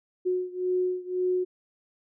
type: beating tone pair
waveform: sine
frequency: 364.4 / 366.3 Hz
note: F#4 / F#4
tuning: -26 / -17 cents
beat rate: 1.9 Hz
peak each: -27 / -29 dBFS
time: 0.25-1.45 s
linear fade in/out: 20 ms
effects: none